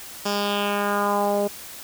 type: tone with low-pass filter sweep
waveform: 10% pulse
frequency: 203.7 Hz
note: G#3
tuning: 33 cents flat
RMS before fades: -23 dBFS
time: 0.25-1.48 s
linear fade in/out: 10 ms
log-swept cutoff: 6100 to 520 Hz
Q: 2.4
effects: white hiss -39 dBFS RMS until 1.83 s